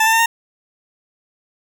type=tone with pitch steps; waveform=20% pulse; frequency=880 / 893.3 / 906.8 / 920.6 Hz; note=A5 / A5 / A#5 / A#5; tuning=0 / +26 / -48 / -22 cents; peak=-7 dBFS; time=0-0.26 s; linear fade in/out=5 ms; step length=65 ms; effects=none